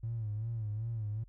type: tone with vibrato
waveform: triangle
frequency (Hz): 110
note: A2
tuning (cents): 0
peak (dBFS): -30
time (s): 0.03-1.24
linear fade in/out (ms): 10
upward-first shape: sine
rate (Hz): 2.6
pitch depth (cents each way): 95
effects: tanh soft clip ceiling -31 dBFS + added 42 Hz sine -54 dBFS peak until 1.28 s